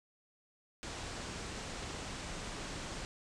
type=low-pass noise; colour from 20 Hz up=pink; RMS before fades=-43 dBFS; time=0.83-3.05 s; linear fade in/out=0 ms; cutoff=8600 Hz; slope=48 dB/octave; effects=none